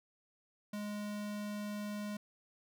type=tone; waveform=square; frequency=207.7 Hz; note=G#3; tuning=in tune; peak=-39 dBFS; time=0.73-2.17 s; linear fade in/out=5 ms; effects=none